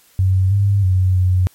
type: tone with pitch steps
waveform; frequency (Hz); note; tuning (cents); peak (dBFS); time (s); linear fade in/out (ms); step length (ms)
sine; 94.3 / 100.1 / 92.9 / 91.8; F#2 / G2 / F#2 / F#2; +33 / +37 / +7 / -13; -11; 0.19-1.47; 0; 320
effects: white hiss -52 dBFS RMS until 1.54 s + MP3 64 kbps